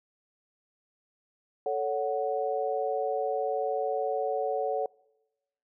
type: chord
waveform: sine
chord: F# minor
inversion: first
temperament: equal with one note detuned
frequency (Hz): 440 / 560.8 / 740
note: A4 / C#5 / F#5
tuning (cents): 0 / +20 / 0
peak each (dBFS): -31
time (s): 1.66-4.86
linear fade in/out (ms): 2
effects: noise-tail reverb RT60 0.9 s tail -24 dB re dry